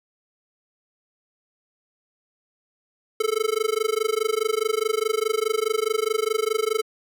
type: tone with amplitude modulation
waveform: square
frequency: 437.6 Hz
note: A4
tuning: 9 cents flat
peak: -18 dBFS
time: 3.2-6.82 s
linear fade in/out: 5 ms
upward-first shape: sine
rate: 24.8 Hz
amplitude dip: 100%
effects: none